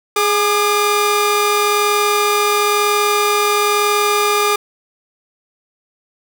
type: tone pair together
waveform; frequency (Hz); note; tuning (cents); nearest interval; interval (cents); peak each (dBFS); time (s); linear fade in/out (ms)
sawtooth; 415.3 / 1204.9; G#4 / D6; 0 / +44; octave + tritone; 1844; -12; 0.16-4.56; 5
effects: none